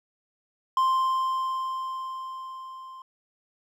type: tone with level ramp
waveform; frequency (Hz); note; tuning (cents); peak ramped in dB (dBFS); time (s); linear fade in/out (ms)
triangle; 1047; C6; +1; -17 to -39; 0.77-3.02; 2
effects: none